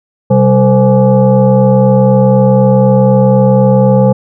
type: tone with frequency modulation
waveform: sine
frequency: 196 Hz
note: G3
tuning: in tune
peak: -4 dBFS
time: 0.3-4.13 s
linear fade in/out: 10 ms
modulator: 324 Hz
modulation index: 1.4
effects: none